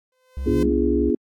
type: tone with exponential growth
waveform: sawtooth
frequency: 512 Hz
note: C5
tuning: 38 cents flat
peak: -26 dBFS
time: 0.12-0.63 s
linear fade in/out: 2 ms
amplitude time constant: 110 ms
type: tone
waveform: triangle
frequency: 66.4 Hz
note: C2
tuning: 26 cents sharp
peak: -23 dBFS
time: 0.37-1.1 s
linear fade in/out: 0 ms
type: chord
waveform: sine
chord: B diminished seventh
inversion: none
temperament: equal with one note detuned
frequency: 246.9 / 293.7 / 343.4 / 415.3 Hz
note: B3 / D4 / F4 / Ab4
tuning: 0 / 0 / -29 / 0 cents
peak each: -23 dBFS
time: 0.46-1.15 s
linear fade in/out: 5 ms
type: exponential sweep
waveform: sine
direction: up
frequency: 90.5 to 256.2 Hz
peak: -26 dBFS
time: 0.47-0.72 s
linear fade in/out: 10 ms
effects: AAC 64 kbps